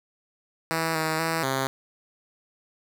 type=tone with pitch steps; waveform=5% pulse; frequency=162.8 / 158.6 / 163.2 / 133.6 Hz; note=E3 / D#3 / E3 / C3; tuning=-21 / +33 / -17 / +36 cents; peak=-13 dBFS; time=0.71-1.67 s; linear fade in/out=0 ms; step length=240 ms; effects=none